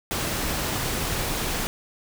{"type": "noise", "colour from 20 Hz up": "pink", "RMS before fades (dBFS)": -27, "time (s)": [0.11, 1.67], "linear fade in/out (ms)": 0, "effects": []}